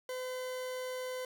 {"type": "tone", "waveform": "40% pulse", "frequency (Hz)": 509, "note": "C5", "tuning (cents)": -48, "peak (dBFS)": -36, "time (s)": [0.09, 1.25], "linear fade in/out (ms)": 2, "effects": []}